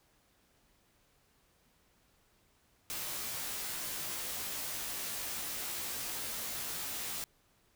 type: noise with comb filter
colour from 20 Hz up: white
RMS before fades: -39 dBFS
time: 2.9-7.24 s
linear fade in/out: 0 ms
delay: 16 ms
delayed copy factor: -0.85
effects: pink hiss -70 dBFS RMS until 7.75 s